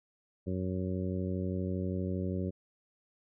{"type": "harmonic tone", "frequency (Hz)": 92.5, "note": "F#2", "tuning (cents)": 0, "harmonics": [1, 2, 3, 4, 5, 6], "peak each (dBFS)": [-35, -35, -40, -40, -44, -44], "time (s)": [0.46, 2.51], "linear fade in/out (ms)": 20, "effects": []}